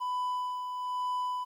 triangle tone with tremolo, 997 Hz, B5, 16 cents sharp, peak -27 dBFS, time 0-1.45 s, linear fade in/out 20 ms, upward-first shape sine, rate 1.1 Hz, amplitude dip 45%, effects 11-bit

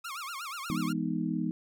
sawtooth tone with vibrato, 1228 Hz, D#6, 23 cents flat, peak -33 dBFS, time 0.04-0.93 s, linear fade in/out 10 ms, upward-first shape sine, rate 8.3 Hz, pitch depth 250 cents each way
sine chord, E major seventh, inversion none, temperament equal with one note detuned, 168.67 / 207.7 / 246.9 / 311.1 Hz, E3 / G#3 / B3 / D#4, +40 / 0 / 0 / 0 cents, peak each -34 dBFS, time 0.7-1.51 s, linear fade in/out 0 ms
effects none

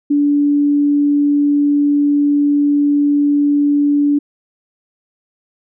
sine tone, 289.2 Hz, D4, 27 cents flat, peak -10 dBFS, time 0.1-4.19 s, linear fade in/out 10 ms, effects none

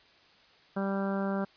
harmonic tone, 196 Hz, G3, in tune, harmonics 1 / 2 / 3 / 4 / 5 / 6 / 7 / 8, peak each -30 / -37 / -36 / -41 / -43 / -45 / -42 / -45 dBFS, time 0.76-1.45 s, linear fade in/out 10 ms, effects white hiss -60 dBFS RMS until 1.56 s + resampled to 11025 Hz

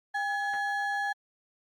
triangle ring-modulated tone, 1251 Hz, D#6, 9 cents sharp, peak -23 dBFS, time 0.14-1.13 s, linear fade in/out 10 ms, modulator 446 Hz, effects Opus 32 kbps

